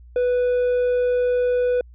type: tone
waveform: triangle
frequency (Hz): 493.9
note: B4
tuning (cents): 0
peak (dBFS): -15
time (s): 0.16-1.81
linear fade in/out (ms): 2
effects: added 60 Hz sine -42 dBFS peak until 1.94 s + resampled to 8000 Hz